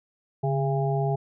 harmonic tone with a mistuned harmonic, 135.8 Hz, C#3, 35 cents flat, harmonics 1 / 3 / 5 / 6, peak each -24 / -29 / -31 / -32 dBFS, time 0.43-1.16 s, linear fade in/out 10 ms, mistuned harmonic 1, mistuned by +69 cents, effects none

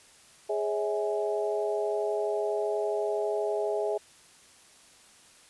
harmonic tone with a mistuned harmonic, 138.59 Hz, C#3, in tune, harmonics 3 / 4 / 5 / 6, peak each -29 / -36 / -31 / -37 dBFS, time 0.49-3.98 s, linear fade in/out 10 ms, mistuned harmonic 5, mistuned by -120 cents, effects white hiss -56 dBFS RMS until 5.49 s + resampled to 24000 Hz

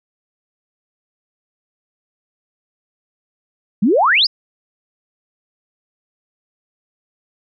sine exponential sweep, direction up, 181.1 to 5310 Hz, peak -10 dBFS, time 3.82-4.27 s, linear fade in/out 10 ms, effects none

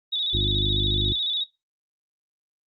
sine tone with vibrato, 3631 Hz, A#7, 46 cents flat, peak -23 dBFS, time 0.12-1.44 s, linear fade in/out 10 ms, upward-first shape square, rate 14 Hz, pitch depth 68 cents each way
harmonic tone, 50.6 Hz, G#1, 44 cents flat, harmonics 1 / 2 / 3 / 4 / 5 / 6 / 7, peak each -26 / -27 / -36 / -38 / -39 / -36 / -33 dBFS, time 0.33-1.13 s, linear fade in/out 10 ms
effects noise-tail reverb RT60 0.2 s tail -17 dB re dry + Opus 24 kbps

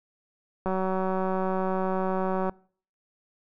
click train, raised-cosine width 1 ms, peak -15 dBFS, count 346, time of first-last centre 0.66-2.495 s, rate 188 Hz, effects noise-tail reverb RT60 0.5 s tail -25 dB re dry

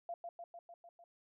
sine tone with echo, 687 Hz, F5, 29 cents flat, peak -39 dBFS, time 0.09-0.14 s, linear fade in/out 2 ms, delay 150 ms, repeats 6, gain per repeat -3 dB, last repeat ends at 1.04 s, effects none

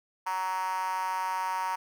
5% pulse tone with high-pass filter, 186.8 Hz, F#3, 17 cents sharp, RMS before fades -31 dBFS, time 0.26-1.76 s, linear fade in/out 10 ms, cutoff 930 Hz, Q 7.9, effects none

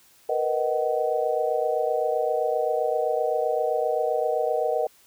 sine chord, B major seventh, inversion third, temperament equal with one note detuned, 466.2 / 493.9 / 622.3 / 753.8 Hz, A#4 / B4 / D#5 / F#5, 0 / 0 / 0 / +32 cents, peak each -27 / -28 / -26 / -28 dBFS, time 0.29-4.87 s, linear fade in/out 5 ms, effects white hiss -57 dBFS RMS until 5.06 s

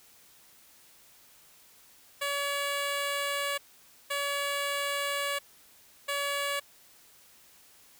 10% pulse tone bursts at uneven times, 567 Hz, C#5, 39 cents sharp, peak -21 dBFS, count 3, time 2.21-3.58 / 4.1-5.39 / 6.08-6.6 s, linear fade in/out 10 ms, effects white hiss -58 dBFS RMS until 7.99 s

